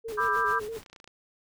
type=tone with vibrato; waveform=sine; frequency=438.3 Hz; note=A4; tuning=7 cents flat; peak=-33 dBFS; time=0.04-0.79 s; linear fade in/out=20 ms; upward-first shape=square; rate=6.2 Hz; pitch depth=62 cents each way
type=noise with tremolo; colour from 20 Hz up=pink; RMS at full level=-44 dBFS; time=0.08-0.84 s; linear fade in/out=5 ms; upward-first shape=sine; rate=7.6 Hz; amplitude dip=80%
type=chord; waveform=sine; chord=E minor seventh; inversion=second; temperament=just; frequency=988.9 / 1186.7 / 1318.5 / 1582.2 Hz; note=B5 / D6 / E6 / G6; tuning=+2 / +18 / 0 / +16 cents; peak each=-30 / -27 / -33 / -28 dBFS; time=0.17-0.6 s; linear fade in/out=20 ms
type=clicks; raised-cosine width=0.2 ms; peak=-32 dBFS; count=8; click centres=0.831 / 0.862 / 0.899 / 0.93 / 0.962 / 1.001 / 1.043 / 1.076 s
effects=none